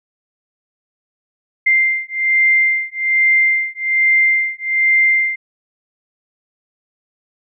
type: beating tone pair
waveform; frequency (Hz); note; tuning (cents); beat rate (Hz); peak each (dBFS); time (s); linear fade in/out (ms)
sine; 2093 / 2094.2; C7 / C7; 0 / +1; 1.2; -15; 1.66-5.36; 10
effects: none